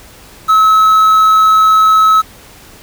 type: tone with quantisation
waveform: triangle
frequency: 1292 Hz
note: E6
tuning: 35 cents flat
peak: -3 dBFS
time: 0.48-2.22 s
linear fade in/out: 20 ms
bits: 5
effects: pink hiss -38 dBFS RMS until 2.82 s